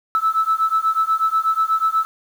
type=beating tone pair; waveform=sine; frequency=1306 / 1314.2 Hz; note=E6 / E6; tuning=-17 / -6 cents; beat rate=8.2 Hz; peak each=-18 dBFS; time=0.15-2.05 s; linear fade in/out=0 ms; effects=tanh soft clip ceiling -9 dBFS + 7-bit